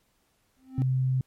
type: tone with exponential growth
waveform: triangle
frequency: 261.6 Hz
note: C4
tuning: in tune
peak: -25 dBFS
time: 0.57-0.82 s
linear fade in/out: 0 ms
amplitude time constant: 54 ms
type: tone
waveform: sine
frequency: 130 Hz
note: C3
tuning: 11 cents flat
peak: -22 dBFS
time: 0.78-1.21 s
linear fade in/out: 2 ms
effects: pink hiss -70 dBFS RMS until 1.26 s + MP3 64 kbps